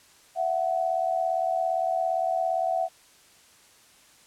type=tone pair together; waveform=sine; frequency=667.5 / 745 Hz; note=E5 / F#5; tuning=+22 / +12 cents; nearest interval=major second; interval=190 cents; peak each=-26 dBFS; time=0.35-2.89 s; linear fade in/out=50 ms; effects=white hiss -56 dBFS RMS until 4.26 s + low-pass 10000 Hz 12 dB/octave